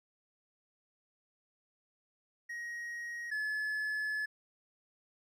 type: tone pair in turn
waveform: triangle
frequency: 1887 / 1717 Hz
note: A#6 / A6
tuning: +21 / -43 cents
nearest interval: major second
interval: 164 cents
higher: first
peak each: -37 / -31 dBFS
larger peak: second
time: 2.49-3.31 / 3.31-4.26 s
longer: second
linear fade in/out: 10 ms
effects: none